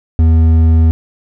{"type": "tone with hard clipping", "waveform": "triangle", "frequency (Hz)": 81.1, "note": "E2", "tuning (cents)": -28, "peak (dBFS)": -7, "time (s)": [0.19, 0.91], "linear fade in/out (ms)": 0, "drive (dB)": 10, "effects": []}